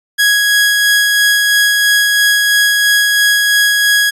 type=tone with tremolo; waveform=sawtooth; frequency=1661.2 Hz; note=G#6; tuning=in tune; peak=-4 dBFS; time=0.18-4.11 s; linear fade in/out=20 ms; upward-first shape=sine; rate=3 Hz; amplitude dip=25%; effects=resampled to 32000 Hz